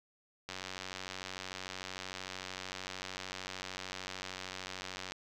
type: click train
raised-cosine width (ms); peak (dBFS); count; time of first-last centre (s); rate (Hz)
0.2; -23; 433; 0.49-5.12; 93.3
effects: none